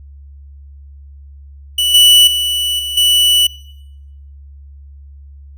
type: tone with level steps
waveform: 45% pulse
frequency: 2960 Hz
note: F#7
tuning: in tune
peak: -11 / -4 / -14 / -19 / -8 dBFS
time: 1.78-3.47 s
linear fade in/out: 5 ms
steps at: 1.94 / 2.27 / 2.79 / 2.97 s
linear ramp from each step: 5 ms
effects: noise-tail reverb RT60 0.9 s tail -22 dB re dry + added 70 Hz sine -34 dBFS peak until 5.57 s